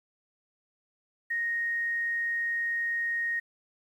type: tone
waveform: sine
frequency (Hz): 1864.7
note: A#6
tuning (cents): 0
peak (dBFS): -27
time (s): 1.3-3.4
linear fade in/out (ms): 10
effects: 10-bit